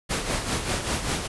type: noise with tremolo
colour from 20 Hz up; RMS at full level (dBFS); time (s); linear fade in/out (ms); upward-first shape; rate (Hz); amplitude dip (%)
pink; -25; 0.09-1.28; 20; sine; 5.1; 55
effects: resampled to 24000 Hz

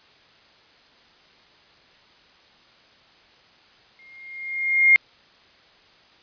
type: tone with exponential growth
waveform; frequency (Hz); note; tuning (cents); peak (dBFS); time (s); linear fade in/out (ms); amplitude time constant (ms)
sine; 2128; C7; +29; -9; 3.99-4.96; 0; 210
effects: white hiss -54 dBFS RMS until 6.22 s + resampled to 11025 Hz

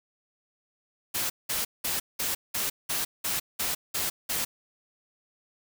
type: noise bursts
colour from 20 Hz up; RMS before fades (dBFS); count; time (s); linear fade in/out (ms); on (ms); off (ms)
white; -29; 10; 1.14-4.45; 10; 160; 190
effects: none

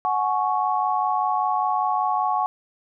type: chord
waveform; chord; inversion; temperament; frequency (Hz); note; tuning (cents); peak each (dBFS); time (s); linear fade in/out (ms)
sine; F# suspended second; none; equal with one note detuned; 740 / 845.1 / 1108.7; F#5 / G#5 / C#6; 0 / +30 / 0; -24; 0.05-2.46; 0
effects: none

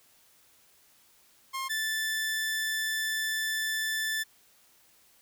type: tone pair in turn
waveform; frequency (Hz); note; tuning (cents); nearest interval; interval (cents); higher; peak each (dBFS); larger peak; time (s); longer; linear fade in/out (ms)
sawtooth; 1066 / 1757.9; C6 / A6; +32 / -2; major sixth; 866; second; -28 / -25; second; 1.53-1.69 / 1.69-4.24; second; 20
effects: white hiss -62 dBFS RMS until 5.21 s

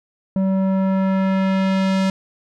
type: tone with low-pass filter sweep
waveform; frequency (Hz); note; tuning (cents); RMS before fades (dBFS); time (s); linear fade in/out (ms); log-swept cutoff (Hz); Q
square; 191.2; G3; -43; -18; 0.36-2.1; 2; 550 to 6100; 0.8
effects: none

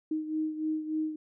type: beating tone pair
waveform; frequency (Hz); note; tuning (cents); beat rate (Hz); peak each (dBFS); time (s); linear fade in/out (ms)
sine; 311.1 / 314.5; D#4 / D#4; 0 / +19; 3.4; -30 / -36; 0.11-1.16; 5
effects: none

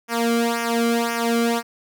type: tone with flanger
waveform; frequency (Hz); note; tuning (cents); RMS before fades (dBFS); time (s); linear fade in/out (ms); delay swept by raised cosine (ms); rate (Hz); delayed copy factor
sawtooth; 233.1; A#3; 0; -21; 0.08-1.63; 50; 0.24 to 1.14; 1.9; -0.85
effects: none

